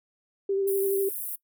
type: tone with vibrato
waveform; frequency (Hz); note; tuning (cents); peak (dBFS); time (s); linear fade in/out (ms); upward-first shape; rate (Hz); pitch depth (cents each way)
sine; 392; G4; 0; -23; 0.49-1.09; 5; sine; 12; 21
type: high-pass noise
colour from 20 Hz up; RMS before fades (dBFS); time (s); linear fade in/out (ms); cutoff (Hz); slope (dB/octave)
pink; -34; 0.67-1.36; 10; 10000; 48
effects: noise-tail reverb RT60 0.1 s tail -20 dB re dry